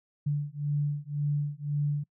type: beating tone pair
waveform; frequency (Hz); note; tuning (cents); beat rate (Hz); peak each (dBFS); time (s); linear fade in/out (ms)
sine; 145 / 146.9; D3 / D3; -22 / +1; 1.9; -30; 0.26-2.04; 10
effects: noise-tail reverb RT60 0.1 s tail -26 dB re dry